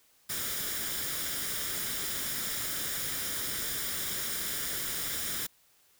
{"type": "noise with comb filter", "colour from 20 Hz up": "white", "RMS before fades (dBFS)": -34, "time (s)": [0.29, 5.47], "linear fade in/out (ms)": 10, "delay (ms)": 0.57, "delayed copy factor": 0.55, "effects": ["white hiss -65 dBFS RMS until 5.99 s"]}